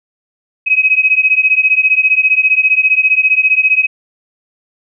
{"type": "beating tone pair", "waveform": "sine", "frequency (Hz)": [2531, 2546], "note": ["D#7", "D#7"], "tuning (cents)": [29, 39], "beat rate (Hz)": 15, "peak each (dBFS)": -11, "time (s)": [0.66, 3.87], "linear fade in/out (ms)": 20, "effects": []}